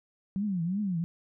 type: tone with vibrato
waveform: sine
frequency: 186.5 Hz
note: F#3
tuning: 14 cents sharp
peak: -27 dBFS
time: 0.36-1.04 s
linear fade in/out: 0 ms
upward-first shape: triangle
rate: 2.8 Hz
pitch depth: 250 cents each way
effects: none